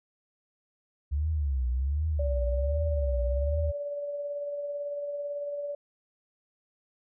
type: tone with vibrato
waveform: sine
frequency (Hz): 69.5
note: C#2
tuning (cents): +5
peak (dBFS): -25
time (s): 1.11-3.72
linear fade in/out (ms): 20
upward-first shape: triangle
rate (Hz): 1.3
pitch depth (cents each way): 250
type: tone with tremolo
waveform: sine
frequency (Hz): 577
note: D5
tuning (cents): -31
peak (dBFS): -30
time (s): 2.19-5.75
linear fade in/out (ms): 5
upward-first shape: sine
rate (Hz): 18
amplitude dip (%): 30
effects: none